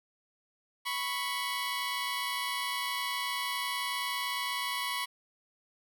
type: tone pair together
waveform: 15% pulse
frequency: 987.8 / 1107.4 Hz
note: B5 / C#6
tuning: 0 / -2 cents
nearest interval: major second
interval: 198 cents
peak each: -28 dBFS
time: 0.85-5.06 s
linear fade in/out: 20 ms
effects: none